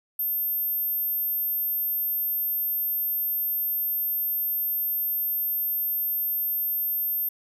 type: tone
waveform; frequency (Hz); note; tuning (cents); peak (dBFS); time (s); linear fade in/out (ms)
sine; 13290; G#9; 0; -22; 0.19-7.29; 5
effects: tanh soft clip ceiling -22 dBFS